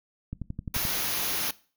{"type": "click train", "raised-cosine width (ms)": 5, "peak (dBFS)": -21, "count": 7, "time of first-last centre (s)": [0.33, 0.852], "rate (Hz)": 11.5}
{"type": "band-stop noise", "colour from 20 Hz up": "white", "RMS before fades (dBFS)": -29, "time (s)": [0.74, 1.51], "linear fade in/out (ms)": 5, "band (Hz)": [6800, 9500], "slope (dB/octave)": 96}
{"effects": ["noise-tail reverb RT60 0.4 s tail -20 dB re dry"]}